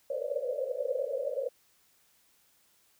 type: band-pass noise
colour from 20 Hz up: pink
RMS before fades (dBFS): -33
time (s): 0.1-1.49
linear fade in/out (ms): 5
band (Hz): 490 to 580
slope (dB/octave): 96
effects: white hiss -67 dBFS RMS until 2.99 s